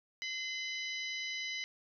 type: harmonic tone with a mistuned harmonic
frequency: 997 Hz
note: B5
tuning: 16 cents sharp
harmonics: 2 / 3 / 4 / 5 / 6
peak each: -39 / -43 / -45 / -47 / -49 dBFS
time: 0.22-1.64 s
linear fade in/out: 0 ms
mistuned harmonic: 2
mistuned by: +58 cents
effects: none